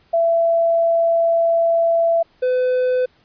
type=tone pair in turn; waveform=sine / triangle; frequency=669 / 505.4 Hz; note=E5 / B4; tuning=+25 / +40 cents; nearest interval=perfect fourth; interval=485 cents; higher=first; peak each=-13 dBFS; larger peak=neither; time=0.13-2.23 / 2.42-3.06 s; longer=first; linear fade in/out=10 ms; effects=pink hiss -57 dBFS RMS until 3.24 s + resampled to 11025 Hz